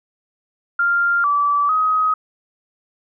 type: tone with pitch steps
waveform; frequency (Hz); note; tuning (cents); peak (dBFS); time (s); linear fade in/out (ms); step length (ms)
sine; 1395 / 1156 / 1262; F6 / D6 / D#6; -2 / -28 / +24; -14; 0.79-2.14; 5; 450
effects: none